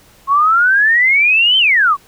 sine exponential two-way sweep, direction up then down, 1078 to 3136 to 1078 Hz, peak -8 dBFS, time 0.27-1.97 s, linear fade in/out 50 ms, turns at 1.58 s, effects pink hiss -47 dBFS RMS until 2.07 s

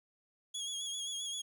25% pulse tone with vibrato, 3322 Hz, G#7, in tune, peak -33 dBFS, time 0.54-1.42 s, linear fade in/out 10 ms, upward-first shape sine, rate 7.6 Hz, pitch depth 43 cents each way, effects none

